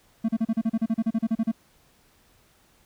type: tone bursts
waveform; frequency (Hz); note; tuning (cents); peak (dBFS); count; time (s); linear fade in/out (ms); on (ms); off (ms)
triangle; 224.5; A3; +35; -18; 16; 0.24-1.517; 10; 47; 35
effects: pink hiss -61 dBFS RMS until 2.85 s